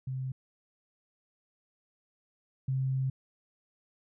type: tone pair in turn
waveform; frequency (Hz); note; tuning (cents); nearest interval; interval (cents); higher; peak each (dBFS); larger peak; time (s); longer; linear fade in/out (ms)
sine; 130.81 / 132.33; C3 / C3; 0 / +20; unison; 20; second; -32 / -27; second; 0.07-0.32 / 2.68-3.1; second; 5
effects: none